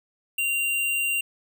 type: tone with sample-and-hold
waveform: sine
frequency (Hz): 2773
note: F7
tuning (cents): -13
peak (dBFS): -22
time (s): 0.38-1.21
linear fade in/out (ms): 5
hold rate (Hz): 11025
effects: none